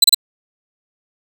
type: tone bursts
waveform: sawtooth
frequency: 4011 Hz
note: B7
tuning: 26 cents sharp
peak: -3 dBFS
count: 3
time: 0.02-0.146 s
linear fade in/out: 5 ms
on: 22 ms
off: 30 ms
effects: none